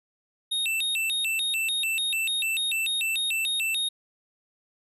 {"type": "tone with vibrato", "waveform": "square", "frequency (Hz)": 3150, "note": "G7", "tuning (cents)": 8, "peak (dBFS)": -25, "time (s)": [0.51, 3.89], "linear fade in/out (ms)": 10, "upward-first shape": "square", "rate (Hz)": 3.4, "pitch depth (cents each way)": 290, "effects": []}